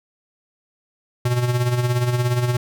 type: tone with tremolo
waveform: square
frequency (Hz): 122.6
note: B2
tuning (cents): -12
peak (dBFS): -16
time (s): 1.25-2.57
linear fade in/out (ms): 5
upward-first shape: sine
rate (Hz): 17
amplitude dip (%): 55
effects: none